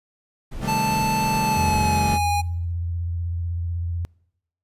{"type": "noise with tremolo", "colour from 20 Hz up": "brown", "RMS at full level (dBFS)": -32, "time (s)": [0.51, 2.15], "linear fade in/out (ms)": 10, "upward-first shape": "sine", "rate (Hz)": 2.6, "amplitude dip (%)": 65}
{"type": "chord", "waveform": "40% pulse", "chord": "A half-diminished seventh", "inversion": "first", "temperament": "equal", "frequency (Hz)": [130.81, 155.56, 196, 220], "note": ["C3", "Eb3", "G3", "A3"], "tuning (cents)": [0, 0, 0, 0], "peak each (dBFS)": -29, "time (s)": [0.6, 2.19], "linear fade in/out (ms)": 50}
{"type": "tone with pitch glide", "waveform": "square", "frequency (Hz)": [880, 821.1], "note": ["A5", "G#5"], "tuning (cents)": [0, -20], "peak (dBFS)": -21, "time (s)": [0.67, 2.42], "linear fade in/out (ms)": 20, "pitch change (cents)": -120, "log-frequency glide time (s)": [1.41, 2.28]}
{"type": "tone with vibrato", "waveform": "sine", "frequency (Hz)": 85.6, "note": "F2", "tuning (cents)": -34, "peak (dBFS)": -23, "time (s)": [1.57, 4.05], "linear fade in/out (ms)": 0, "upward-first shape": "sine", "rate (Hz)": 16, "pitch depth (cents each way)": 39}
{"effects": ["noise-tail reverb RT60 0.8 s tail -25 dB re dry", "resampled to 32000 Hz"]}